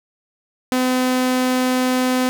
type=tone; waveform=sawtooth; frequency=254.5 Hz; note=C4; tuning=48 cents flat; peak=-12 dBFS; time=0.72-2.29 s; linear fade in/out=0 ms; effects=none